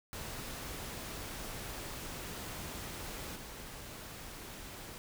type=noise with level steps; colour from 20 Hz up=pink; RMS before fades=-43 / -47 dBFS; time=0.13-4.98 s; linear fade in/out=0 ms; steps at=3.35 s; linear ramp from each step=10 ms; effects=none